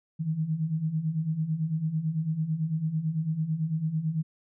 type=beating tone pair; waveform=sine; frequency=152.4 / 161.4 Hz; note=D#3 / E3; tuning=-36 / -36 cents; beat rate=9 Hz; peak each=-32 / -27 dBFS; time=0.19-4.23 s; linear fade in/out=20 ms; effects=none